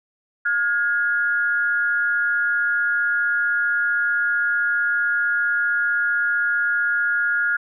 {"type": "tone pair together", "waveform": "sine", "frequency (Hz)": [1425.7, 1661.2], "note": ["F6", "G#6"], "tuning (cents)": [35, 0], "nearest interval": "minor third", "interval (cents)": 265, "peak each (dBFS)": [-19, -23], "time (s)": [0.45, 7.57], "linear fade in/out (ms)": 10, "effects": []}